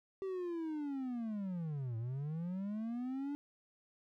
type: linear two-way sweep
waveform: triangle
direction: down then up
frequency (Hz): 389.8 to 110.5 to 291.1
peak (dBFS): -35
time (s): 0.22-3.35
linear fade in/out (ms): 0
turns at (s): 1.97
effects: none